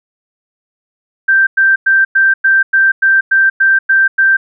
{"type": "tone bursts", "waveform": "sine", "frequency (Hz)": 1568, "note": "G6", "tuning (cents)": 0, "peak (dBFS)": -6, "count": 11, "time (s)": [1.28, 4.37], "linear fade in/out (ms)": 10, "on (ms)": 190, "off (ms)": 100, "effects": []}